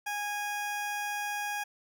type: tone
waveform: 20% pulse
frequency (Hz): 825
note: G#5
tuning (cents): -12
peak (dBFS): -27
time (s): 0.06-1.64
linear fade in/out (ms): 10
effects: none